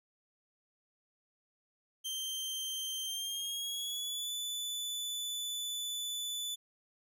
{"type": "tone with pitch glide", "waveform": "sawtooth", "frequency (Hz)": [3141, 3485], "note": ["G7", "A7"], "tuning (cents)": [3, -17], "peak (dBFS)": -33, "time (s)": [2.04, 6.56], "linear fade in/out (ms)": 20, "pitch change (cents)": 180, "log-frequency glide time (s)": [3.05, 4.32], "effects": []}